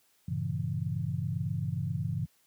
sine chord, G diminished seventh, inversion none, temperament equal with one note detuned, 98 / 116.54 / 138.59 / 166.15 Hz, G2 / Bb2 / Db3 / Fb3, 0 / 0 / 0 / +14 cents, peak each -35 / -36 / -34 / -35 dBFS, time 0.28-2.26 s, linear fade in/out 5 ms, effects white hiss -68 dBFS RMS until 2.46 s + high-pass 60 Hz 12 dB/octave

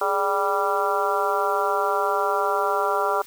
harmonic tone with a mistuned harmonic, 196 Hz, G3, in tune, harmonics 2 / 3 / 4 / 5 / 6 / 7, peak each -27 / -27 / -27 / -27 / -27 / -27 dBFS, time 0.01-3.22 s, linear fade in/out 5 ms, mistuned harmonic 2, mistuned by +100 cents, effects white hiss -46 dBFS RMS until 3.26 s

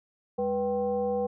sine tone with frequency modulation, 490 Hz, B4, 14 cents flat, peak -25 dBFS, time 0.38-1.27 s, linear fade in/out 10 ms, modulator 286 Hz, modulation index 0.79, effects none

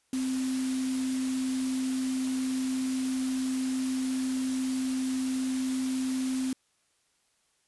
sine tone in noise, 260 Hz, C4, 11 cents flat, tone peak -27 dBFS, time 0.13-6.53 s, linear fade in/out 2 ms, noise white, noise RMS -40 dBFS, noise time 0.13-6.53 s, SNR +10 dB, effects white hiss -71 dBFS RMS until 7.67 s + resampled to 24000 Hz

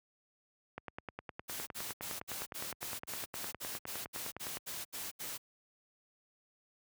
click train, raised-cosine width 0.5 ms, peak -26 dBFS, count 38, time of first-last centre 0.78-4.571 s, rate 9.76 Hz
white noise bursts, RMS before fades -42 dBFS, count 15, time 1.48-5.38 s, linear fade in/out 20 ms, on 190 ms, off 75 ms
effects high-pass 60 Hz 12 dB/octave

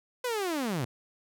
sawtooth linear sweep, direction down, 511 to 110 Hz, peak -25 dBFS, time 0.24-0.85 s, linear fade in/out 5 ms, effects none

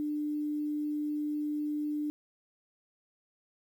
sine tone with quantisation, 298 Hz, D4, 25 cents sharp, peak -30 dBFS, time 0-2.1 s, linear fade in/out 0 ms, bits 10, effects none

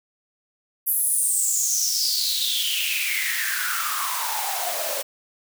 white noise with high-pass filter sweep, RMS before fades -24 dBFS, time 0.86-5.03 s, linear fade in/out 20 ms, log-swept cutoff 12000 to 530 Hz, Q 7.9, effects none

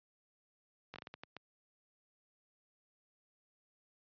slowing click train, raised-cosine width 0.3 ms, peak -30 dBFS, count 8, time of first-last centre 0.94-1.367 s, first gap 19 ms, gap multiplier 1.38, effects high-pass 100 Hz 12 dB/octave + resampled to 11025 Hz

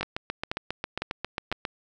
two click trains, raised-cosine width 0.3 ms, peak -12 / -13 dBFS, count 4 / 13, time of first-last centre 0.01-1.525 / 0.03-1.652 s, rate 1.98 / 7.4 Hz, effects none

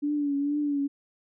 sine tone with vibrato, 288.1 Hz, D4, 33 cents flat, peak -24 dBFS, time 0.02-0.88 s, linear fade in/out 20 ms, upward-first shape triangle, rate 2.2 Hz, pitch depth 55 cents each way, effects none

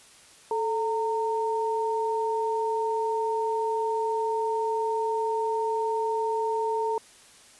sine tone pair together, 438 / 917 Hz, A4 / A#5, -8 / -29 cents, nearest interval octave + minor second, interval 1279 cents, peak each -27 dBFS, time 0.51-6.98 s, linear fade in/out 2 ms, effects white hiss -53 dBFS RMS until 7.59 s + resampled to 24000 Hz

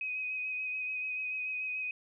sine tone with vibrato, 2517 Hz, D#7, 19 cents sharp, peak -33 dBFS, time 0.01-1.91 s, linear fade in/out 2 ms, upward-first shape sine, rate 6.9 Hz, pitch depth 20 cents each way, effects none

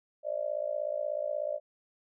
sine tone with amplitude modulation, 596 Hz, D5, 25 cents sharp, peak -26 dBFS, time 0.23-1.6 s, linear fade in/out 50 ms, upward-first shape sine, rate 56.5 Hz, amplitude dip 95%, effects none

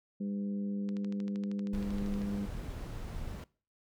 harmonic tone, 100.8 Hz, G2, 49 cents sharp, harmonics 2 / 3 / 4 / 5, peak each -33 / -48 / -50 / -50 dBFS, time 0.2-2.46 s, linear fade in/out 10 ms
click train, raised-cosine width 0.2 ms, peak -33 dBFS, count 18, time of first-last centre 0.89-2.218 s, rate 12.8 Hz
brown noise, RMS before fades -40 dBFS, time 1.73-3.44 s, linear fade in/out 2 ms
effects noise-tail reverb RT60 0.4 s tail -22 dB re dry

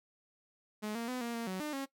sawtooth tone with pitch steps, 212.2 / 232.3 / 252.3 / 235.2 / 231.8 / 187 / 300.9 / 272.6 Hz, G#3 / A#3 / B3 / A#3 / A#3 / F#3 / D4 / C#4, +38 / -6 / +37 / +16 / -10 / +19 / +42 / -29 cents, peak -32 dBFS, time 0.82-1.86 s, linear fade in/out 20 ms, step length 130 ms, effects noise-tail reverb RT60 0.1 s tail -18 dB re dry

